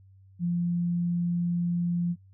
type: tone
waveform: sine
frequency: 173.4 Hz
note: F3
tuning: 12 cents flat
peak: -24 dBFS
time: 0.39-2.16 s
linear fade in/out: 50 ms
effects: noise-tail reverb RT60 0.1 s tail -24 dB re dry + added 96 Hz sine -52 dBFS peak until 2.33 s